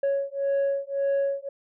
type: beating tone pair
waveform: sine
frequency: 554 / 555.8 Hz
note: C#5 / C#5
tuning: -1 / +4 cents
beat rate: 1.8 Hz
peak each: -24 dBFS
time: 0.03-1.49 s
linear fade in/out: 5 ms
effects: tanh soft clip ceiling -20 dBFS